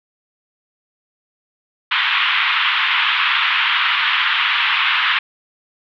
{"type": "band-pass noise", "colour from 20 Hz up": "white", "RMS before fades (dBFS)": -17, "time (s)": [1.91, 5.19], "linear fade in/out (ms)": 5, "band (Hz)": [980, 3400], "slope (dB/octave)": 48, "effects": []}